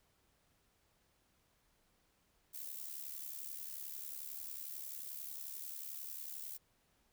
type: noise with amplitude modulation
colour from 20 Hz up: violet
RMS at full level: -43 dBFS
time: 2.53-6.58 s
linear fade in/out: 20 ms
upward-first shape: sine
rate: 71.2 Hz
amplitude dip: 70%
effects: pink hiss -75 dBFS RMS until 7.12 s